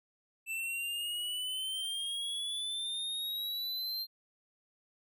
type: exponential sweep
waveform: square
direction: up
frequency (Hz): 2648 to 4186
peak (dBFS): -35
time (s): 0.46-4.07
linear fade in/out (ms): 50
effects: none